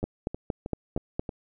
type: two click trains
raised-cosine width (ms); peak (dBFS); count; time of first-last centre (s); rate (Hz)
2; -14 / -20; 6 / 5; 0.04-1.195 / 0.03-1.292; 4.33 / 3.17
effects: none